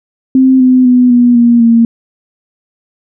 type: tone with pitch steps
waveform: sine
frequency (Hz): 261.6 / 255.2 / 248.9 / 242.8 / 236.9 / 231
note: C4 / C4 / B3 / B3 / A#3 / A#3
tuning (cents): 0 / -43 / +14 / -29 / +28 / -16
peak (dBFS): -3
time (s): 0.35-1.85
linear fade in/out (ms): 2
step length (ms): 250
effects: none